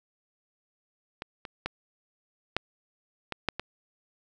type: clicks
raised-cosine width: 0.3 ms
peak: -19 / -22 / -14 / -9 / -16 / -9 / -16 dBFS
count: 7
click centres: 1.221 / 1.452 / 1.66 / 2.566 / 3.323 / 3.487 / 3.596 s
effects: none